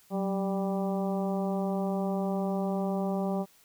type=harmonic tone with a mistuned harmonic; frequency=196 Hz; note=G3; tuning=in tune; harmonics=1 / 2 / 3 / 4 / 5 / 6; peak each=-29 / -35 / -35 / -37 / -44 / -46 dBFS; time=0.1-3.46 s; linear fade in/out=50 ms; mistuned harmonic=1; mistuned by=-65 cents; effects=white hiss -61 dBFS RMS until 3.64 s